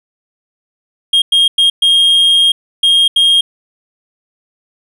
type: tone bursts at uneven times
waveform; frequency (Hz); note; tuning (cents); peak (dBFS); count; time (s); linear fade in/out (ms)
triangle; 3237; G#7; -45; -5; 6; 1.13-1.22 / 1.32-1.48 / 1.58-1.7 / 1.82-2.52 / 2.83-3.08 / 3.16-3.41; 5
effects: none